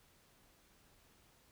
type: silence
effects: pink hiss -68 dBFS RMS until 1.51 s